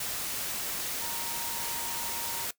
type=tone in noise; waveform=sine; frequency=932.3 Hz; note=A#5; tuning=in tune; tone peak=-41 dBFS; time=1.01-2.45 s; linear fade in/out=5 ms; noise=white; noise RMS=-34 dBFS; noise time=0-2.51 s; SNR=-10 dB; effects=noise-tail reverb RT60 0.1 s tail -19 dB re dry